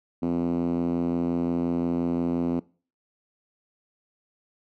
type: tone with band-pass filter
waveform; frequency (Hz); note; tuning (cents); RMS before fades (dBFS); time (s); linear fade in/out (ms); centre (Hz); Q
5% pulse; 85.7; F2; -32; -26; 0.22-2.6; 10; 240; 3.1
effects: noise-tail reverb RT60 0.4 s tail -22 dB re dry